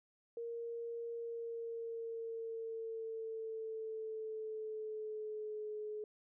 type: tone with pitch glide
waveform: sine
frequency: 466.2 to 425 Hz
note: A#4 to G#4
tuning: 0 to +40 cents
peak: -40 dBFS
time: 0.37-6.04 s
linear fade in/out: 2 ms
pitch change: -160 cents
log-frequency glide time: 1.13-5.73 s
effects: none